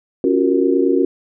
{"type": "chord", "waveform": "sine", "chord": "Gb major seventh", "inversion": "second", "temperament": "equal with one note detuned", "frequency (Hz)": [277.2, 349.2, 377.8, 466.2], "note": ["Db4", "F4", "Gb4", "Bb4"], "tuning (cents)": [0, 0, 36, 0], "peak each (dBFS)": [-17, -18, -17, -20], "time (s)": [0.24, 1.05], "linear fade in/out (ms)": 2, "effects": []}